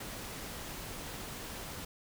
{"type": "noise", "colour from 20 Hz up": "pink", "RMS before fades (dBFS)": -43, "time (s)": [0, 1.85], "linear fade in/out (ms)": 5, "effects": []}